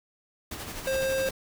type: noise with tremolo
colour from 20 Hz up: pink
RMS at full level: -36 dBFS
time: 0.51-1.31 s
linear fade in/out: 5 ms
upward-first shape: sine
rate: 12 Hz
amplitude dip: 45%
type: tone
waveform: square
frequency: 531 Hz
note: C5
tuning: 25 cents sharp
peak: -26 dBFS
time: 0.87-1.29 s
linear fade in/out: 2 ms
effects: none